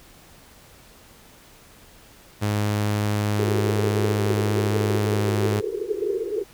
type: tone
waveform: sawtooth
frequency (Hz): 104.3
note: G#2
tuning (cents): +8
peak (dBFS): -17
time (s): 2.41-5.61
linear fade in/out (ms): 20
type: band-pass noise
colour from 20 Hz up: pink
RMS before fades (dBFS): -27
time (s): 3.38-6.44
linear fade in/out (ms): 20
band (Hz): 360 to 450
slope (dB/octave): 96
effects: pink hiss -50 dBFS RMS until 6.53 s